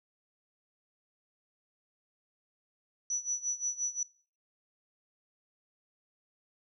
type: tone with tremolo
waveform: sine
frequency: 5920 Hz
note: F#8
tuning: in tune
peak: -28 dBFS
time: 3.1-4.03 s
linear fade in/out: 2 ms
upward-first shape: sine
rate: 5.7 Hz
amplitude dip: 90%
effects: noise-tail reverb RT60 0.4 s tail -21 dB re dry